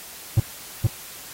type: tone with echo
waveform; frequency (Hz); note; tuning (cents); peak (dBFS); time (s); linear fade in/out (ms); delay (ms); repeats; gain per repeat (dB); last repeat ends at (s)
triangle; 110; A2; 0; -10; 0.37-0.4; 5; 470; 1; -2; 0.87
effects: white hiss -40 dBFS RMS until 1.33 s + AAC 48 kbps